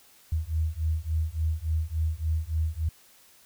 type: beating tone pair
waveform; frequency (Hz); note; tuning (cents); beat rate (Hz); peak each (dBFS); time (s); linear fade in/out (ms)
sine; 77.78 / 81.28; D#2 / E2; 0 / -24; 3.5; -28; 0.32-2.89; 5
effects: white hiss -57 dBFS RMS until 3.45 s